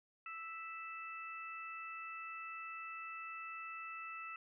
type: harmonic tone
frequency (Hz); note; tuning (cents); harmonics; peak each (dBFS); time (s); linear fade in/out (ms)
659; E5; -1; 2 / 3 / 4; -47 / -54 / -48; 0.26-4.36; 2
effects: none